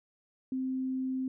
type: tone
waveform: sine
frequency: 260.5 Hz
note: C4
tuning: 7 cents flat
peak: -30 dBFS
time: 0.52-1.28 s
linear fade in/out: 2 ms
effects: none